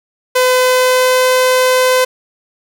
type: tone with pitch glide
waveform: sawtooth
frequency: 507 to 510.5 Hz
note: B4 to C5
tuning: +45 to -43 cents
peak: -5 dBFS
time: 0.35-2.05 s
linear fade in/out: 10 ms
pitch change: +12 cents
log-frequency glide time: 0.55-1.27 s
effects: none